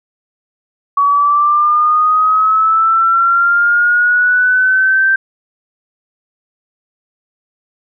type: linear sweep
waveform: sine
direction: up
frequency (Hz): 1127 to 1568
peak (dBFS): -8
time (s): 0.97-5.16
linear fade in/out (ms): 5
effects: none